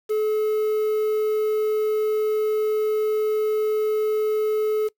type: tone with quantisation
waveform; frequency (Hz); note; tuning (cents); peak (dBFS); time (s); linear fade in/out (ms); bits
triangle; 429; A4; -44; -17; 0.09-4.89; 20; 7
effects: noise-tail reverb RT60 0.1 s tail -22 dB re dry